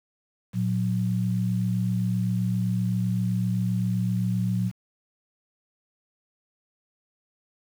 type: tone pair together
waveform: sine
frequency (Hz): 115.28 / 183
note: A#2 / F#3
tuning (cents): -19 / -19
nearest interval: minor sixth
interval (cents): 800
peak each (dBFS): -25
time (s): 0.53-4.72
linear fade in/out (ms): 50
effects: 8-bit